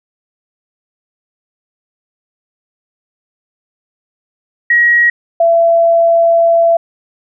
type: tone pair in turn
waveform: sine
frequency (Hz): 1900 / 671.8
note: A#6 / E5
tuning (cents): +33 / +33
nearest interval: octave + tritone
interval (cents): 1800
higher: first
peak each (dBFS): -6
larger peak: neither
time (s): 4.7-5.1 / 5.4-6.77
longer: second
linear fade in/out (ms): 5
effects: none